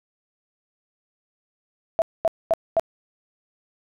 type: tone bursts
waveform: sine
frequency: 659.3 Hz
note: E5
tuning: in tune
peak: -15 dBFS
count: 4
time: 1.99-2.796 s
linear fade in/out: 0 ms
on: 29 ms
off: 230 ms
effects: none